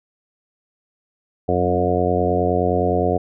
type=harmonic tone with a mistuned harmonic; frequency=89.6 Hz; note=F2; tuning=45 cents sharp; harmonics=1 / 2 / 3 / 4 / 5 / 6 / 7 / 8; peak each=-24 / -26 / -26 / -25 / -22 / -25 / -25 / -23 dBFS; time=1.48-3.18 s; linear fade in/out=10 ms; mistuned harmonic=2; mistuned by=+17 cents; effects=none